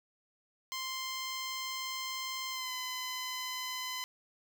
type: tone with pitch glide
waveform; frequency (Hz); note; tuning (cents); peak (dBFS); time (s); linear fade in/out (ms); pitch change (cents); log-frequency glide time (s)
10% pulse; 1046.5 to 1016.7; C6 to B5; 0 to +50; -28; 0.72-4.04; 0; -50; 2.5-2.72
effects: none